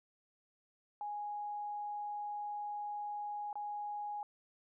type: tone with dropouts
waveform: sine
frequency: 829 Hz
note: G#5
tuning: 3 cents flat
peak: -38 dBFS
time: 1.01-4.23 s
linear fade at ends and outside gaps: 1 ms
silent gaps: 3.529-3.555 s
effects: none